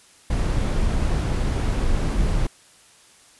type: noise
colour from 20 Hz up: brown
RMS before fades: -21 dBFS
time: 0.3-2.47 s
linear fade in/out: 5 ms
effects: white hiss -52 dBFS RMS until 3.39 s + resampled to 24000 Hz